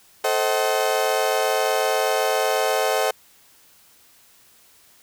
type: chord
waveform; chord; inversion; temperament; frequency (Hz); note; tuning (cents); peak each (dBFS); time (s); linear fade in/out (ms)
35% pulse; A diminished seventh; none; just; 440 / 528 / 633.6 / 760.3; A4 / C5 / Eb5 / Gb5; 0 / +16 / +31 / +47; -23; 0.24-3.11; 5
effects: white hiss -54 dBFS RMS until 5.02 s